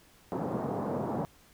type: band-pass noise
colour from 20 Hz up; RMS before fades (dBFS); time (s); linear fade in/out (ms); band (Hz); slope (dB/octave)
pink; -33; 0.32-1.25; 0; 130 to 970; 24
effects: pink hiss -60 dBFS RMS until 1.53 s